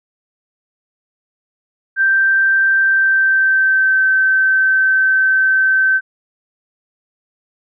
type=tone with pitch glide; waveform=sine; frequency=1568 to 1542.8 Hz; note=G6 to G6; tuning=0 to -28 cents; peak=-10 dBFS; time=1.96-6.01 s; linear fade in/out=50 ms; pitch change=-28 cents; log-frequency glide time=2.83-4.04 s; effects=none